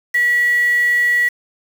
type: tone with quantisation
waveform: sine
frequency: 1938 Hz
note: B6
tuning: 33 cents flat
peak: -12 dBFS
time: 0.14-1.29 s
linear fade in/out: 10 ms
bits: 5
effects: none